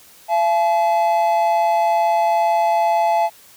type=tone pair together; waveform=triangle; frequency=680 / 857.8 Hz; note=F5 / A5; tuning=-46 / -44 cents; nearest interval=major third; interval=402 cents; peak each=-15 dBFS; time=0.28-3.3 s; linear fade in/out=50 ms; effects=white hiss -47 dBFS RMS until 3.56 s